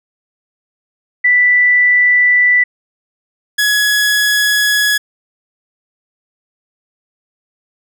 sine / sawtooth tone pair in turn, 1975.5 / 1682.9 Hz, B6 / G#6, 0 / +22 cents, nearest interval minor third, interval 278 cents, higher first, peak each -7 dBFS, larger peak neither, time 1.24-2.64 / 3.58-4.98 s, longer neither, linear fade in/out 10 ms, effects none

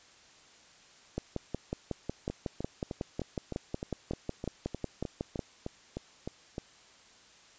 two click trains, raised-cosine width 2 ms, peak -19 / -22 dBFS, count 24 / 15, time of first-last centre 1.18-5.392 / 2.3-6.581 s, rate 5.46 / 3.27 Hz, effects white hiss -58 dBFS RMS until 7.58 s + resampled to 16000 Hz

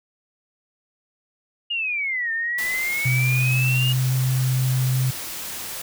sine exponential two-way sweep, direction down then up, 2875 to 1800 to 2875 Hz, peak -22 dBFS, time 1.7-3.93 s, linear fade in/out 10 ms, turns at 2.32 s
white noise, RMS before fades -32 dBFS, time 2.58-5.82 s, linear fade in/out 5 ms
sine tone with pitch glide, 128 to 129.26 Hz, C3 to C3, -38 to -21 cents, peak -18 dBFS, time 3.05-5.11 s, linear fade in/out 10 ms, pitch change +17 cents, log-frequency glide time 3.61-4.12 s
effects none

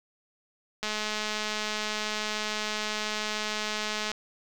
click train, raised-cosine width 0.2 ms, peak -14 dBFS, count 701, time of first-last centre 0.83-4.116 s, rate 213 Hz, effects 7-bit

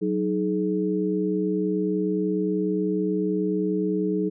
sine tone cluster, 186.5 / 313.2 / 422.9 Hz, F#3 / D#4 / G#4, +14 / +11 / +31 cents, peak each -26 dBFS, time 0.01-4.3 s, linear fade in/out 20 ms, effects none

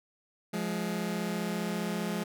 sawtooth tone pair together, 174.93 / 209.9 Hz, F3 / G#3, +3 / +19 cents, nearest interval minor third, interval 316 cents, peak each -30 / -29 dBFS, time 0.53-2.24 s, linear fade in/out 10 ms, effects none

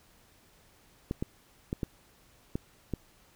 clicks, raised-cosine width 3 ms, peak -18 dBFS, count 6, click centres 1.111 / 1.225 / 1.729 / 1.832 / 2.555 / 2.937 s, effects pink hiss -62 dBFS RMS until 3.35 s

